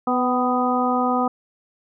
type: harmonic tone with a mistuned harmonic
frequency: 248.9 Hz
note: B3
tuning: 14 cents sharp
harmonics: 1 / 2 / 3 / 4 / 5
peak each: -22 / -26 / -23 / -27 / -24 dBFS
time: 0.07-1.28 s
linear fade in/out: 5 ms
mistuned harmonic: 3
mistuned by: +27 cents
effects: none